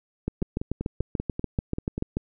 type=two click trains; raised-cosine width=3 ms; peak=-13 / -16 dBFS; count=14 / 9; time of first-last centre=0.28-2.17 / 0.42-1.979 s; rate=6.88 / 5.13 Hz; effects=none